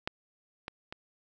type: clicks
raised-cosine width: 0.3 ms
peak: -15 / -21 / -24 dBFS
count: 3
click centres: 0.075 / 0.681 / 0.925 s
effects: none